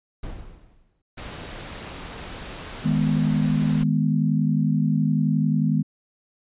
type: noise with exponential decay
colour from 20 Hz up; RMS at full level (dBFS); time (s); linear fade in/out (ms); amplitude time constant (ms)
brown; -29; 0.23-1.02; 5; 170
type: noise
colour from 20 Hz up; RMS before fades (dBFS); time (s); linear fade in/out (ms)
pink; -36; 1.17-3.84; 10
type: chord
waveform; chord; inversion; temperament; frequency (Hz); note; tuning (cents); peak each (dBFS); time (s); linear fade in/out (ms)
sine; G# minor; second; equal with one note detuned; 156.28 / 207.7 / 246.9; D#3 / G#3 / B3; +8 / 0 / 0; -21 / -23 / -24; 2.84-5.83; 20
effects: resampled to 8000 Hz